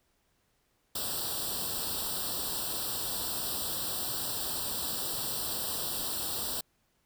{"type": "noise with comb filter", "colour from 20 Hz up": "white", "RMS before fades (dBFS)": -34, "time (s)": [0.95, 6.61], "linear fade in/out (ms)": 5, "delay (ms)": 0.23, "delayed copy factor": 1, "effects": ["pink hiss -73 dBFS RMS until 7.05 s"]}